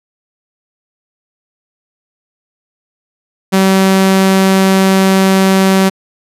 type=tone; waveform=sawtooth; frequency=191.4 Hz; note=G3; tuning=41 cents flat; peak=-3 dBFS; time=3.52-5.9 s; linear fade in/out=20 ms; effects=resampled to 32000 Hz